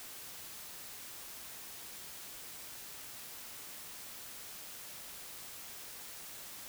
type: silence
effects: white hiss -48 dBFS RMS until 6.68 s